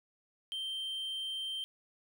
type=tone; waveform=triangle; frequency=3136 Hz; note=G7; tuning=in tune; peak=-34 dBFS; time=0.52-1.64 s; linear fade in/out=0 ms; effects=none